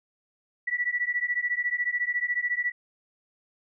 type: beating tone pair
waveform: sine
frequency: 1943 / 1957 Hz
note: B6 / B6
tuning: -29 / -16 cents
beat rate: 14 Hz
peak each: -28 dBFS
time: 0.67-2.72 s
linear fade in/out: 10 ms
effects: none